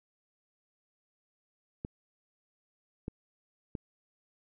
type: clicks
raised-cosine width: 3 ms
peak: -23 dBFS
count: 3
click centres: 1.849 / 3.081 / 3.752 s
effects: none